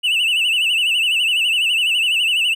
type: tone with vibrato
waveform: triangle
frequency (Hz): 2796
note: F7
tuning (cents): +1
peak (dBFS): -13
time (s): 0.03-2.55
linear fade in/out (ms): 20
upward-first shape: sine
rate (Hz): 12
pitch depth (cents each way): 120
effects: none